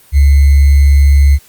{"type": "tone with sample-and-hold", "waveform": "sine", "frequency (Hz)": 70.1, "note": "C#2", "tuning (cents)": 20, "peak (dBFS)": -3, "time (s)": [0.12, 1.39], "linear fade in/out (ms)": 50, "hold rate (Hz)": 2100, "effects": ["white hiss -44 dBFS RMS until 1.48 s", "Opus 32 kbps"]}